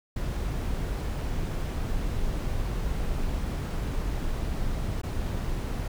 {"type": "noise with dropouts", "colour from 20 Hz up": "brown", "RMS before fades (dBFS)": -29, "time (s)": [0.16, 5.88], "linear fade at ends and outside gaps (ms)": 5, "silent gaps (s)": [5.017, 5.033], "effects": []}